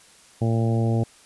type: harmonic tone with a mistuned harmonic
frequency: 114 Hz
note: A#2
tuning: 38 cents flat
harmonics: 1 / 2 / 3 / 4 / 5 / 6 / 7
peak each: -20 / -26 / -30 / -32 / -34 / -36 / -37 dBFS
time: 0.41-1.04 s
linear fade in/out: 10 ms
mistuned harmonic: 1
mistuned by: +18 cents
effects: white hiss -52 dBFS RMS until 1.25 s + resampled to 24000 Hz